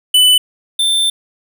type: tone pair in turn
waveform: square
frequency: 2994 / 3560 Hz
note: F#7 / A7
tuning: +20 / +20 cents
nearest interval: minor third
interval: 300 cents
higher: second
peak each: -7 / -12 dBFS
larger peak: first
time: 0.14-0.38 / 0.79-1.1 s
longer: second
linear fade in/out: 5 ms
effects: none